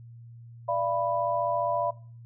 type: chord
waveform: sine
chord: B diminished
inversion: first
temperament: equal with one note detuned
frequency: 587.3 / 682.1 / 987.8 Hz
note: D5 / F5 / B5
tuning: 0 / -41 / 0 cents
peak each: -29 dBFS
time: 0.68-1.91 s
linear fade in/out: 10 ms
effects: noise-tail reverb RT60 0.4 s tail -19 dB re dry + added 117 Hz sine -44 dBFS peak until 2.25 s